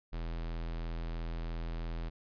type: tone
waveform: square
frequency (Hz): 41.51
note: E1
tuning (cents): +13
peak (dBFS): -36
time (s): 0.12-2.1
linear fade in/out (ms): 20
effects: resampled to 11025 Hz